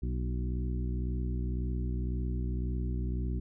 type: harmonic tone with a mistuned harmonic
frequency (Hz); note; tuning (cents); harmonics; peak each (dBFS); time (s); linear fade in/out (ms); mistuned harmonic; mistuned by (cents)
61.9; B1; +5; 1 / 2 / 3 / 4 / 5 / 6; -31 / -37 / -41 / -43 / -45 / -47; 0.02-3.4; 10; 4; -41
effects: none